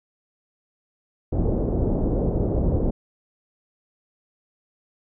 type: low-pass noise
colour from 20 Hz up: pink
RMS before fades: -22 dBFS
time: 1.32-2.91 s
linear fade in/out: 10 ms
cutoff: 570 Hz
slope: 24 dB/octave
effects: none